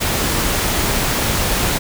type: noise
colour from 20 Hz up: pink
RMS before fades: -18 dBFS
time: 0-1.79 s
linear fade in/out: 20 ms
effects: none